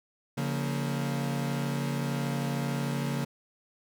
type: chord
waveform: 40% pulse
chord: Bb minor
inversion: first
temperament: equal with one note detuned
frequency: 141.42 / 174.61 / 233.1 Hz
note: Db3 / F3 / Bb3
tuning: +35 / 0 / 0 cents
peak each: -30 / -36 / -33 dBFS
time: 0.37-3.25 s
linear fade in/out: 10 ms
effects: none